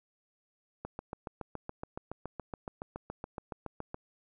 click train, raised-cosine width 1 ms, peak -24 dBFS, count 23, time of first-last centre 0.85-3.944 s, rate 7.11 Hz, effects none

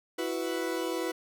40% pulse chord, E suspended second, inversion none, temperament equal, 329.6 / 370 / 493.9 Hz, E4 / F#4 / B4, 0 / 0 / 0 cents, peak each -33 / -34 / -34 dBFS, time 0.18-1.12 s, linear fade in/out 10 ms, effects none

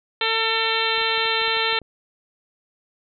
harmonic tone, 448.9 Hz, A4, 35 cents sharp, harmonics 1 / 2 / 3 / 4 / 5 / 6 / 7 / 8 / 9, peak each -28 / -28 / -28 / -28 / -28 / -28 / -28 / -28 / -28 dBFS, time 0.21-1.79 s, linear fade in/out 2 ms
clicks, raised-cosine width 2 ms, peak -33 dBFS, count 9, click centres 0.98 / 1.014 / 1.178 / 1.256 / 1.417 / 1.48 / 1.57 / 1.728 / 1.817 s
effects none

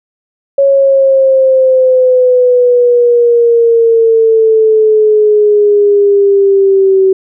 sine exponential sweep, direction down, 554.4 to 380 Hz, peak -4 dBFS, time 0.58-7.13 s, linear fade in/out 5 ms, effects none

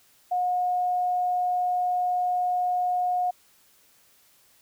sine tone, 722 Hz, F#5, 43 cents flat, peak -22 dBFS, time 0.31-3.31 s, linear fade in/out 10 ms, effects white hiss -60 dBFS RMS until 4.61 s

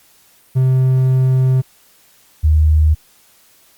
triangle / sine tone pair in turn, 130 / 77.3 Hz, C3 / D#2, -11 / -11 cents, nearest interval major sixth, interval 900 cents, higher first, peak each -8 / -8 dBFS, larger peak neither, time 0.55-1.62 / 2.43-2.95 s, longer first, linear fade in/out 20 ms, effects white hiss -51 dBFS RMS until 3.77 s + Opus 48 kbps

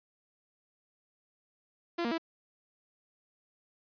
sawtooth tone with pitch steps, 342.2 / 234.8 / 329 Hz, F4 / A#3 / E4, -35 / +13 / -3 cents, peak -26 dBFS, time 1.98-2.181 s, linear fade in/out 10 ms, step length 67 ms, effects resampled to 11025 Hz

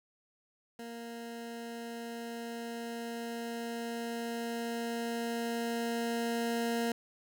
20% pulse tone with level ramp, 233.1 Hz, A#3, in tune, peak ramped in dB -37 to -25 dBFS, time 0.79-6.92 s, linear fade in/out 2 ms, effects none

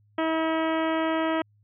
harmonic tone, 321.4 Hz, E4, 44 cents flat, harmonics 1 / 2 / 3 / 4 / 5 / 6 / 7 / 8 / 9 / 10, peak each -26 / -28 / -32 / -33 / -38 / -37 / -41 / -44 / -44 / -43 dBFS, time 0.18-1.42 s, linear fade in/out 5 ms, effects added 104 Hz sine -59 dBFS peak until 1.63 s

